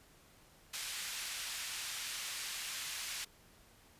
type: band-pass noise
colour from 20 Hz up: pink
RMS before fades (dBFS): -42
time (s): 0.73-3.25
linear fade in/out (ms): 10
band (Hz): 2100 to 11000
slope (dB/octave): 12
effects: pink hiss -63 dBFS RMS until 3.99 s + resampled to 32000 Hz